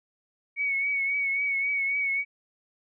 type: tone with vibrato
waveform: sine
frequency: 2231 Hz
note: C#7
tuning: 11 cents sharp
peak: -24 dBFS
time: 0.56-2.25 s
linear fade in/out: 50 ms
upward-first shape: triangle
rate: 3.7 Hz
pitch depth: 45 cents each way
effects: none